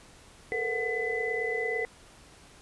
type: tone cluster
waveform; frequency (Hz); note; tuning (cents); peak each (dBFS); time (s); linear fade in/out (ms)
sine; 426.7 / 455.7 / 493.4 / 734 / 2008; G#4 / A#4 / B4 / F#5 / B6; +47 / -39 / -2 / -14 / +28; -38 / -32 / -38 / -39 / -31; 0.52-1.85; 0
effects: pink hiss -54 dBFS RMS until 2.61 s + resampled to 24000 Hz